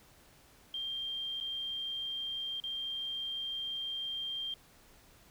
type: tone with dropouts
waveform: sine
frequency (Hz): 3183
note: G7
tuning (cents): +26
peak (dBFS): -35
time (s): 0.74-4.54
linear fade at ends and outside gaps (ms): 2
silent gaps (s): 1.402-1.409 / 2.601-2.638
effects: pink hiss -61 dBFS RMS until 5.3 s